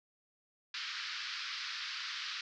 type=band-pass noise; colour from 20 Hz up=white; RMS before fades=-41 dBFS; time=0.74-2.41 s; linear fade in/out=2 ms; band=1200 to 5100 Hz; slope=48 dB/octave; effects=none